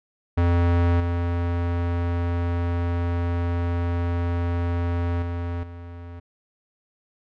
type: tone with level steps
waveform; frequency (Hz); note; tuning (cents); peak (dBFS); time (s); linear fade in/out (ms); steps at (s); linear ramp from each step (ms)
square; 86.4; F2; -18; -17 / -22 / -26 / -36; 0.37-6.2; 10; 1 / 5.22 / 5.63; 2
effects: low-pass 2000 Hz 12 dB/octave + MP3 96 kbps